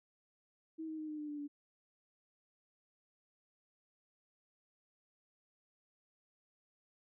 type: tone with pitch steps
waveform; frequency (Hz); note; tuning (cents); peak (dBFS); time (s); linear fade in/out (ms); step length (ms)
sine; 320.2 / 314.9 / 309.7 / 304.5 / 299.4 / 294.5 / 289.6; D#4 / D#4 / D#4 / D#4 / D4 / D4 / D4; +50 / +21 / -8 / -37 / +33 / +5 / -24; -40; 0.78-1.48; 20; 100
effects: none